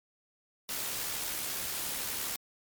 white noise with amplitude modulation, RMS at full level -34 dBFS, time 0.69-2.36 s, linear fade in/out 0 ms, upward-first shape sine, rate 71.7 Hz, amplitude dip 30%, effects MP3 96 kbps

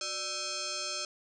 sine tone with frequency modulation, 591 Hz, D5, 11 cents sharp, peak -33 dBFS, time 0.01-1.05 s, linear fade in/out 2 ms, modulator 957 Hz, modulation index 6.6, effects none

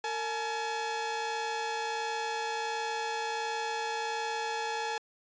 sawtooth tone pair together, 456.2 / 851 Hz, A#4 / G#5, -37 / +42 cents, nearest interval major seventh, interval 1079 cents, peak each -33 / -29 dBFS, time 0.04-4.98 s, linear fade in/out 2 ms, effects resampled to 16000 Hz

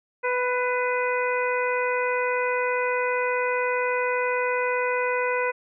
harmonic tone with a mistuned harmonic, 496.1 Hz, B4, 8 cents sharp, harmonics 1 / 2 / 3 / 4 / 5, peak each -25 / -28 / -30 / -31 / -32 dBFS, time 0.23-5.52 s, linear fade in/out 20 ms, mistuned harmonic 4, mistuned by +28 cents, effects none

